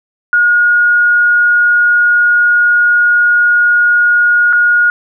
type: tone with dropouts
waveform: sine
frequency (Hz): 1438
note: F#6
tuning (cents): -50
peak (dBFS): -6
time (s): 0.33-4.9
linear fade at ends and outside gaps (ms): 1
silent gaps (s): 4.527-4.531
effects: none